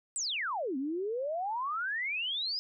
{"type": "exponential two-way sweep", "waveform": "sine", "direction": "down then up", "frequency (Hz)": [8340, 254.9, 5110], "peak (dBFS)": -31, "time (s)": [0.16, 2.59], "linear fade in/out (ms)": 0, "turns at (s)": 0.77, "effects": []}